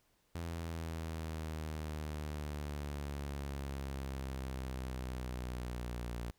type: exponential sweep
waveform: sawtooth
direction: down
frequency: 84.4 to 58.8 Hz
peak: -35 dBFS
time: 0.35-6.31 s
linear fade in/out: 0 ms
effects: pink hiss -74 dBFS RMS until 6.38 s